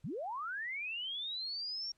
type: linear sweep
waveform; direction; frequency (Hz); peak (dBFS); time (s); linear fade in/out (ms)
sine; up; 107.6 to 5588; -37; 0.04-1.92; 5
effects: pink hiss -75 dBFS RMS until 1.97 s + low-pass 10000 Hz 12 dB/octave